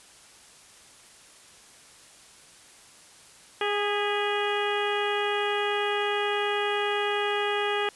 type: harmonic tone with a mistuned harmonic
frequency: 412.1 Hz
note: G#4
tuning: 13 cents flat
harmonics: 1 / 2 / 3 / 4 / 5 / 6 / 7 / 8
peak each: -28 / -31 / -33 / -34 / -35 / -36 / -36 / -37 dBFS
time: 3.61-7.89 s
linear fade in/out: 2 ms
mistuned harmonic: 5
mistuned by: -63 cents
effects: white hiss -52 dBFS RMS until 7.95 s + resampled to 24000 Hz